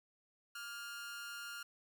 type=tone with amplitude modulation; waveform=sawtooth; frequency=1407 Hz; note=F6; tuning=12 cents sharp; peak=-38 dBFS; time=0.55-1.63 s; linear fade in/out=5 ms; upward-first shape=sine; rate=240 Hz; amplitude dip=60%; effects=none